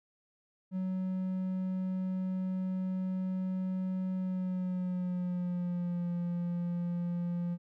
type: tone with pitch glide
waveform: triangle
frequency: 186.4 to 173.92 Hz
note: F#3 to F3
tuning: +13 to -7 cents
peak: -29 dBFS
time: 0.71-7.58 s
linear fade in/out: 50 ms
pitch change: -120 cents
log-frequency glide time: 4.14-6.11 s
effects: none